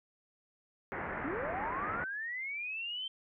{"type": "low-pass noise", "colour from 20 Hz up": "white", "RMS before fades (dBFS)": -39, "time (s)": [0.92, 2.04], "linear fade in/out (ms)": 0, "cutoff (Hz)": 2000, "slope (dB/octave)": 48}
{"type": "linear sweep", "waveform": "sine", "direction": "up", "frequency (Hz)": [246.9, 3134], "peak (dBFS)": -36, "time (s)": [1.24, 3.08], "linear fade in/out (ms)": 5}
{"effects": []}